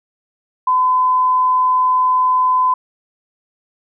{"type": "tone", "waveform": "sine", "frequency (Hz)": 1015, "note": "B5", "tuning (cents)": 47, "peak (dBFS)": -11, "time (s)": [0.67, 2.74], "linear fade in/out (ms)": 5, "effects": []}